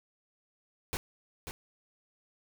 pink noise with echo, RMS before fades -34 dBFS, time 0.93-0.97 s, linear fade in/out 0 ms, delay 540 ms, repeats 1, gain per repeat -7 dB, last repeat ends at 1.51 s, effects none

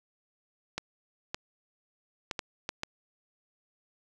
clicks, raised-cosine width 0.2 ms, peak -15 dBFS, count 6, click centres 0.78 / 1.345 / 2.312 / 2.392 / 2.691 / 2.834 s, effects none

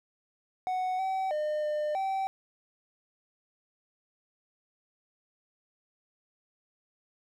triangle tone with pitch steps, 741 / 763 / 606 / 602 / 772 Hz, F#5 / G5 / D#5 / D5 / G5, +2 / -47 / -46 / +43 / -27 cents, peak -26 dBFS, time 0.67-2.27 s, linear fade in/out 0 ms, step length 320 ms, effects none

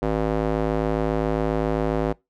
square tone with band-pass filter, 53.7 Hz, A1, 41 cents flat, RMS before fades -23 dBFS, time 0.02-2.13 s, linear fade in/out 10 ms, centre 480 Hz, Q 1.1, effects noise-tail reverb RT60 0.2 s tail -22 dB re dry

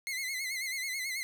sawtooth tone with vibrato, 2093 Hz, C7, in tune, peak -30 dBFS, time 0.07-1.23 s, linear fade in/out 0 ms, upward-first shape sine, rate 9.2 Hz, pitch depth 81 cents each way, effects none

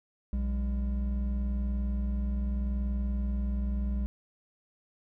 triangle tone pair together, 60.56 / 202.4 Hz, B1 / G#3, -33 / -44 cents, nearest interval octave + major sixth, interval 2089 cents, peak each -26 / -34 dBFS, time 0.33-4.06 s, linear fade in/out 0 ms, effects none

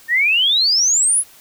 sine exponential sweep, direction up, 1797 to 11000 Hz, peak -12 dBFS, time 0.08-1.24 s, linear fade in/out 50 ms, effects white hiss -46 dBFS RMS until 1.4 s

